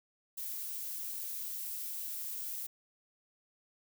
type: noise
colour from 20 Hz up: violet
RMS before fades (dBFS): -40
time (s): 0.37-2.67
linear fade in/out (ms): 10
effects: none